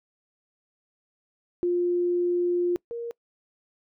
sine tone pair in turn, 352.1 / 468.9 Hz, F4 / A#4, +14 / +10 cents, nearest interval perfect fourth, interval 496 cents, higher second, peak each -21 / -30 dBFS, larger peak first, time 1.63-2.76 / 2.91-3.11 s, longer first, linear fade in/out 0 ms, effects noise-tail reverb RT60 0.1 s tail -24 dB re dry

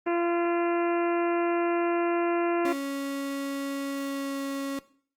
harmonic tone, 343.3 Hz, F4, 30 cents flat, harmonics 1 / 2 / 3 / 4 / 5 / 6 / 7 / 8, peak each -25 / -31 / -35 / -37 / -39 / -41 / -42 / -43 dBFS, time 0.06-2.73 s, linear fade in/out 10 ms
35% pulse tone with pitch glide, 277.2 to 275.4 Hz, C#4 to C#4, 0 to -11 cents, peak -28 dBFS, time 2.65-4.79 s, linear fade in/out 2 ms, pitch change -11 cents, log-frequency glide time 3.91-4.38 s
effects noise-tail reverb RT60 0.5 s tail -18 dB re dry + Opus 24 kbps

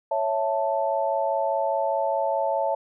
sine chord, A major, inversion first, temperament equal, 554.4 / 659.3 / 880 Hz, C#5 / E5 / A5, 0 / 0 / 0 cents, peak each -26 dBFS, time 0.11-2.75 s, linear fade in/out 5 ms, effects none

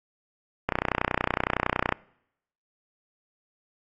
click train, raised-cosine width 0.5 ms, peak -8 dBFS, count 39, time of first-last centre 0.69-1.924 s, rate 30.8 Hz, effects noise-tail reverb RT60 0.8 s tail -24 dB re dry + AAC 32 kbps

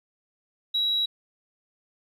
sine tone, 3878 Hz, B7, 32 cents flat, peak -21 dBFS, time 0.74-1.06 s, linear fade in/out 10 ms, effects tanh soft clip ceiling -17 dBFS + 10-bit

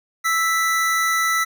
square tone pair together, 1318.5 / 1975.5 Hz, E6 / B6, 0 / 0 cents, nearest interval perfect fifth, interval 700 cents, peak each -21 / -21 dBFS, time 0.24-1.45 s, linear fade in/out 20 ms, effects none

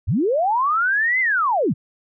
sine linear two-way sweep, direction up then down, 61.74 to 2093 to 89.8 Hz, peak -16 dBFS, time 0.07-1.74 s, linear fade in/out 20 ms, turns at 1.2 s, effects none

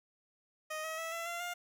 15% pulse tone with pitch steps, 622.3 / 638 / 654 / 670.4 / 687.3 / 704.6 Hz, D#5 / D#5 / E5 / E5 / F5 / F5, 0 / +43 / -14 / +29 / -28 / +15 cents, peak -31 dBFS, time 0.7-1.54 s, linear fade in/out 10 ms, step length 140 ms, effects none

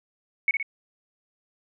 sine tone with echo, 2213 Hz, C#7, 3 cents flat, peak -17 dBFS, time 0.48-0.51 s, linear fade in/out 2 ms, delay 59 ms, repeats 2, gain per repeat -5 dB, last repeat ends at 0.628 s, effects none

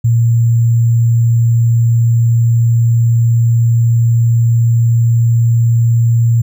sine tone with sample-and-hold, 116.54 Hz, A#2, in tune, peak -7 dBFS, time 0.04-6.42 s, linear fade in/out 10 ms, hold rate 7350 Hz, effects none

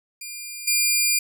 10% pulse tone with level steps, 2400 Hz, D7, 37 cents sharp, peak -24 / -9 dBFS, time 0.21-1.19 s, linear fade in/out 5 ms, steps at 0.67 s, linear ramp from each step 10 ms, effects none

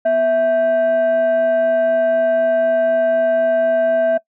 sine tone with frequency modulation, 657 Hz, E5, 6 cents flat, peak -11 dBFS, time 0.05-4.18 s, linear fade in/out 10 ms, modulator 904 Hz, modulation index 0.3, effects noise-tail reverb RT60 0.1 s tail -22 dB re dry + tanh soft clip ceiling -8 dBFS

